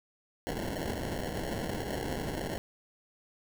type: noise with sample-and-hold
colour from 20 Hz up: white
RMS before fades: -35 dBFS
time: 0.47-2.58 s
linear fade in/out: 0 ms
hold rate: 1225 Hz
effects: none